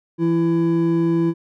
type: tone pair together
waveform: triangle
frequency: 166.9 / 333.8 Hz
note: E3 / E4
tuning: +22 / +22 cents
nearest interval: octave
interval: 1200 cents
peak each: -18 / -15 dBFS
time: 0.18-1.34 s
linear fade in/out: 50 ms
effects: none